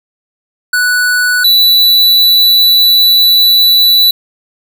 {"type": "tone pair in turn", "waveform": "square", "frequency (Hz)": [1480, 3959], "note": ["F#6", "B7"], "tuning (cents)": [0, 3], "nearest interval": "octave + perfect fourth", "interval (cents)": 1703, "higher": "second", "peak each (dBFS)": [-9, -5], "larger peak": "second", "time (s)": [[0.73, 1.44], [1.44, 4.11]], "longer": "second", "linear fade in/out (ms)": 5, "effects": []}